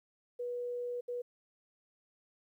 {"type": "tone bursts at uneven times", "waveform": "sine", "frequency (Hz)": 487.1, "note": "B4", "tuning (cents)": -24, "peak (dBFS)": -35, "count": 2, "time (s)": [[0.39, 1.01], [1.08, 1.22]], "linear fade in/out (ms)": 10, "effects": ["12-bit"]}